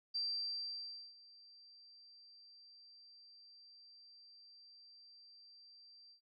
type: tone with ADSR envelope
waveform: sine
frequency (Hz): 4699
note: D8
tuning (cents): 0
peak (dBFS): -35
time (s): 0.14-6.21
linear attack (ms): 17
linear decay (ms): 980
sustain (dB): -23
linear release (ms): 100
effects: none